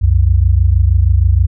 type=tone pair together; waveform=sine; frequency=64.33 / 90.7 Hz; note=C2 / F#2; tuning=-29 / -34 cents; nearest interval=tritone; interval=595 cents; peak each=-10 dBFS; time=0.01-1.47 s; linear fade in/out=20 ms; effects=none